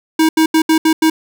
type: tone bursts at uneven times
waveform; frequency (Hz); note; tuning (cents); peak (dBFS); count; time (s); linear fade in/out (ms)
square; 318.5; D#4; +41; -9; 6; 0.19-0.29 / 0.37-0.46 / 0.54-0.62 / 0.69-0.78 / 0.85-0.93 / 1.02-1.1; 5
effects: none